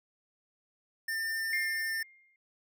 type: tone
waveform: square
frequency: 1798 Hz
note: A6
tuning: 37 cents sharp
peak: -32 dBFS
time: 1.08-2.03 s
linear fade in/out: 5 ms
type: tone with exponential decay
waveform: sine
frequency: 2118 Hz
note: C7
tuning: 21 cents sharp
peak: -28 dBFS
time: 1.53-2.36 s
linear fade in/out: 2 ms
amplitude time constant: 180 ms
effects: none